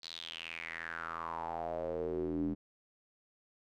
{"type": "tone with band-pass filter sweep", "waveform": "square", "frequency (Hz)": 41.38, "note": "E1", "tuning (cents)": 7, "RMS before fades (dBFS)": -39, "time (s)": [0.02, 2.55], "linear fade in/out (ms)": 20, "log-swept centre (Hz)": [4400, 250], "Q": 6.1, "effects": []}